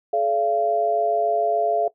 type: tone cluster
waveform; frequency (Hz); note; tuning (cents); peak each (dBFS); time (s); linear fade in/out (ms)
sine; 428.5 / 578 / 685; A4 / D5 / F5; -46 / -28 / -34; -24 / -27 / -20; 0.13-1.88; 5
effects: noise-tail reverb RT60 0.1 s tail -17 dB re dry

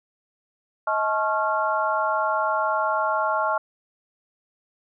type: tone cluster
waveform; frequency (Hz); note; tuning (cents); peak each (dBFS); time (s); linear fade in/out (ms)
sine; 634 / 864 / 1092 / 1382; D#5 / A5 / C#6 / F6; +32 / -32 / -26 / -19; -26; 0.87-3.58; 5
effects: none

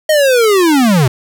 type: linear sweep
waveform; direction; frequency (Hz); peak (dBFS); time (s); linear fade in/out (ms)
square; down; 631 to 116.54; -8; 0.09-1.08; 5
effects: none

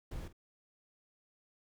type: noise with echo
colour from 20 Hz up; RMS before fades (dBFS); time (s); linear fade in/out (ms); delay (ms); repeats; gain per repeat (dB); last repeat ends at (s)
brown; -42; 0.11-0.28; 5; 48; 1; -14; 0.328
effects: none

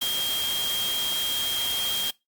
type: tone in noise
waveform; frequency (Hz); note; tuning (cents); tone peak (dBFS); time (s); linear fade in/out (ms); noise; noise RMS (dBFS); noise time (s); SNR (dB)
sine; 3222; G7; +47; -25; 0.01-2.11; 10; white; -31; 0.01-2.11; +3
effects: noise-tail reverb RT60 0.2 s tail -22 dB re dry + Opus 48 kbps

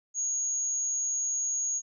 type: tone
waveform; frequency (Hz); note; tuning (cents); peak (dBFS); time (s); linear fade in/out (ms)
sine; 6645; G#8; 0; -27; 0.14-1.82; 50
effects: none

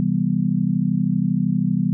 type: chord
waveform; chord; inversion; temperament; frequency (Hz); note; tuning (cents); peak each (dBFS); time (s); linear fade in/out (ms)
sine; C major seventh; none; just; 130.81 / 163.52 / 196.22 / 245.3; C3 / E3 / G3 / B3; 0 / -14 / +2 / -12; -27 / -21 / -21 / -24; 0-1.93; 0
effects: none

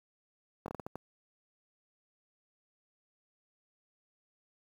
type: slowing click train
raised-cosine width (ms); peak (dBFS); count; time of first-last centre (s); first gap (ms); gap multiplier
1; -25; 7; 0.66-0.956; 21; 1.34
effects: high-pass 80 Hz 12 dB/octave + 9-bit

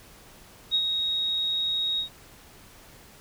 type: tone with ADSR envelope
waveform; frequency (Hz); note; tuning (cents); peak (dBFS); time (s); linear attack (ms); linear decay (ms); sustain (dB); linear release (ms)
sine; 3769; A#7; +18; -19; 0.71-2.09; 35; 65; -5; 100
effects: pink hiss -51 dBFS RMS until 3.2 s

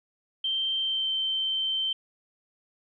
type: tone with pitch glide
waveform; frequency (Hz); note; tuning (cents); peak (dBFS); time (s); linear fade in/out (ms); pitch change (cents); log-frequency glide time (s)
sine; 3136 to 3109; G7 to G7; 0 to -15; -25; 0.44-1.93; 5; -15; 0.78-1.1
effects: none

